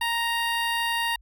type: tone with notch filter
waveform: 15% pulse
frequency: 932.3 Hz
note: A#5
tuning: in tune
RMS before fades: -26 dBFS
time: 0.01-1.16 s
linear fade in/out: 5 ms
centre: 7200 Hz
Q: 1.3
effects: added 50 Hz sine -51 dBFS peak until 1.21 s